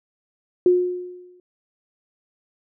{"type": "tone with exponential decay", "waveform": "sine", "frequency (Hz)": 359.6, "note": "F#4", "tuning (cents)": -49, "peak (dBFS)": -10, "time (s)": [0.66, 1.4], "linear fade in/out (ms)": 2, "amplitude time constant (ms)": 160, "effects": []}